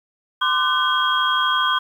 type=tone cluster; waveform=sine; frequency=1033 / 1185 / 1510 / 3259 Hz; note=C6 / D6 / F#6 / G#7; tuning=-22 / +15 / +35 / -33 cents; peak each=-22 dBFS; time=0.41-1.79 s; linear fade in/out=10 ms; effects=8-bit